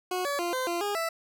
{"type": "tone with pitch steps", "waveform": "20% pulse", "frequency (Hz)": [365.1, 569, 347.1, 514, 344.5, 409.3, 661], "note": ["F#4", "C#5", "F4", "C5", "F4", "G#4", "E5"], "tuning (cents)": [-23, 45, -11, -31, -24, -25, 5], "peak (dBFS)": -23, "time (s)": [0.11, 1.09], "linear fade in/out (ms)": 5, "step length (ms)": 140, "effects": []}